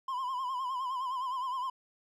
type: tone with vibrato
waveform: triangle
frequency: 1027 Hz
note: C6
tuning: 33 cents flat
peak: -30 dBFS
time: 0.08-1.7 s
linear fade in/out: 5 ms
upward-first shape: sine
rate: 9.7 Hz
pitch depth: 82 cents each way
effects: none